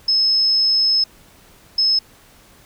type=tone bursts at uneven times; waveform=sine; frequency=5190 Hz; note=E8; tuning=28 cents flat; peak=-13 dBFS; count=2; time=0.08-1.04 / 1.78-1.99 s; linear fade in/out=5 ms; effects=pink hiss -49 dBFS RMS until 2.65 s